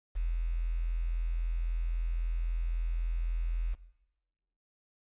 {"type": "tone with quantisation", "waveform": "sine", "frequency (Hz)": 41.88, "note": "E1", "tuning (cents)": 28, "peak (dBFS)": -28, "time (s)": [0.15, 3.75], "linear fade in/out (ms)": 20, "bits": 9, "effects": ["noise-tail reverb RT60 1.0 s tail -17 dB re dry", "resampled to 8000 Hz"]}